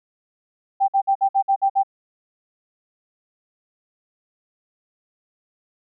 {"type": "tone bursts", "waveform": "sine", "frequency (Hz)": 784, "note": "G5", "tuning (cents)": 0, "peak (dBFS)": -14, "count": 8, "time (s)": [0.8, 1.834], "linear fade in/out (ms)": 20, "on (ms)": 82, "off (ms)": 54, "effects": []}